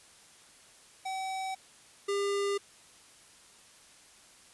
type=tone pair in turn; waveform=square; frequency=763 / 401.2 Hz; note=G5 / G4; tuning=-47 / +40 cents; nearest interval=major seventh; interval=1113 cents; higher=first; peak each=-34 / -29 dBFS; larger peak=second; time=1.05-1.55 / 2.08-2.58 s; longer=neither; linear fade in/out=10 ms; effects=white hiss -57 dBFS RMS until 4.53 s + resampled to 24000 Hz